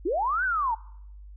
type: linear two-way sweep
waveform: sine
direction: up then down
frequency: 295.2 to 1568 to 858 Hz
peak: -23 dBFS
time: 0.05-0.75 s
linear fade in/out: 10 ms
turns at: 0.44 s
effects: noise-tail reverb RT60 0.7 s tail -21 dB re dry + added 50 Hz sine -42 dBFS peak until 1.36 s